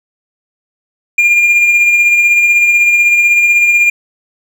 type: tone with tremolo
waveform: triangle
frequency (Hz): 2407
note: D7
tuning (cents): +42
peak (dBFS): -3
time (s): 1.18-3.9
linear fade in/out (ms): 5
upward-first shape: sine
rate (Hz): 16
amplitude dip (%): 35
effects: none